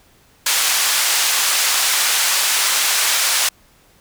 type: band-pass noise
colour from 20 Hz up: white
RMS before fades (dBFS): -17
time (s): 0.46-3.49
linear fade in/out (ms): 5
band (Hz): 900 to 8900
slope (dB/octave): 12
effects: pink hiss -53 dBFS RMS until 4 s